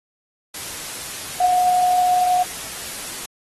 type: tone in noise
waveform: sine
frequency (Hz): 726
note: F#5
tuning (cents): -33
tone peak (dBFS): -14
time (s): 1.4-2.43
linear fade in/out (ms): 5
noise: white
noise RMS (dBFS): -31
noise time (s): 0.54-3.26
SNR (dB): +14
effects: AAC 32 kbps